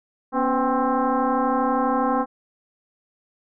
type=tone with frequency modulation; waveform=sine; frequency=277.2 Hz; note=C#4; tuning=in tune; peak=-18 dBFS; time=0.32-2.26 s; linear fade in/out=50 ms; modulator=261 Hz; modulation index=3.7; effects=none